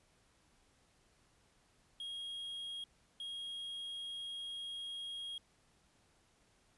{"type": "tone bursts at uneven times", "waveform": "triangle", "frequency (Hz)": 3270, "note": "G#7", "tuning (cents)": -28, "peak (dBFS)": -40, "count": 2, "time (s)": [[2, 2.84], [3.2, 5.38]], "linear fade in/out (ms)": 2, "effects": ["pink hiss -71 dBFS RMS until 6.77 s", "resampled to 24000 Hz"]}